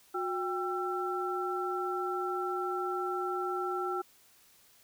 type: tone cluster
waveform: sine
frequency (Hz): 363.2 / 792 / 1343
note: F#4 / G5 / E6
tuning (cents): -32 / +18 / +32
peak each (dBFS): -34 / -37 / -35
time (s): 0.14-4.02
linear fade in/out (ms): 10
effects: white hiss -62 dBFS RMS until 4.83 s